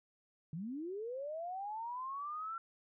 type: linear sweep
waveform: sine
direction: up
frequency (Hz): 146.83 to 1362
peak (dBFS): -39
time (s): 0.53-2.58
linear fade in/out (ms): 2
effects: none